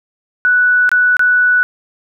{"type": "tone with dropouts", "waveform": "sine", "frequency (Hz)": 1480, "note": "F#6", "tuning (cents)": 0, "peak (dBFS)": -8, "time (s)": [0.45, 1.63], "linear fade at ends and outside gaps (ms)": 0, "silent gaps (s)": [[0.892, 0.916], [1.168, 1.194]], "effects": []}